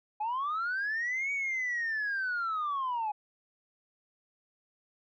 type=linear two-way sweep; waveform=sine; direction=up then down; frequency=824 to 2261 to 824 Hz; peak=-28 dBFS; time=0.2-3.12 s; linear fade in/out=10 ms; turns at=1.32 s; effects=tanh soft clip ceiling -27 dBFS